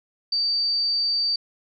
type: tone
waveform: sine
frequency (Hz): 4625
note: D8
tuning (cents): -27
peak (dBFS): -20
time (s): 0.32-1.36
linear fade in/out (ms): 5
effects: none